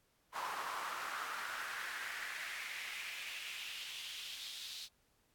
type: noise with high-pass filter sweep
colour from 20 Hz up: brown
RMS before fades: -44 dBFS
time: 0.32-4.89 s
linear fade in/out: 50 ms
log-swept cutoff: 1000 to 4000 Hz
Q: 3.3
effects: pink hiss -75 dBFS RMS until 5.34 s + AAC 64 kbps